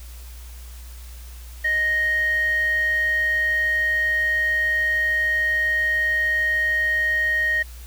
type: tone with band-pass filter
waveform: square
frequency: 622.3 Hz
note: D#5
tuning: in tune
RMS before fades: -21 dBFS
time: 1.64-7.63 s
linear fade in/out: 10 ms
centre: 1900 Hz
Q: 9.2
effects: added 60 Hz sine -36 dBFS peak until 7.86 s + white hiss -47 dBFS RMS until 7.86 s